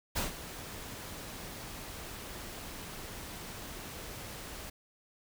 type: noise with ADSR envelope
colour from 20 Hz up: pink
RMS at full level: -31 dBFS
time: 0.15-4.7 s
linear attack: 21 ms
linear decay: 140 ms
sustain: -13 dB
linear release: 6 ms
effects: none